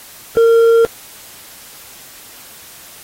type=tone with hard clipping; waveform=sine; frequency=459.6 Hz; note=A#4; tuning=25 cents flat; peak=-8 dBFS; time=0.37-0.85 s; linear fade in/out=0 ms; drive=4 dB; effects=white hiss -38 dBFS RMS until 3.03 s + AAC 48 kbps